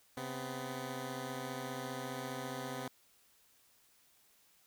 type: tone pair together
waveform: 10% pulse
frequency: 132.7 / 250.5 Hz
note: C3 / B3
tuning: +25 / +25 cents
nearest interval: major seventh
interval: 1100 cents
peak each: -34 / -34 dBFS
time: 0.17-2.88 s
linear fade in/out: 2 ms
effects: white hiss -68 dBFS RMS until 4.66 s